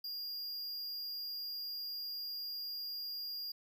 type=tone; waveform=square; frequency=4824 Hz; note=D8; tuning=46 cents sharp; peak=-40 dBFS; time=0.04-3.52 s; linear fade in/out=5 ms; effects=none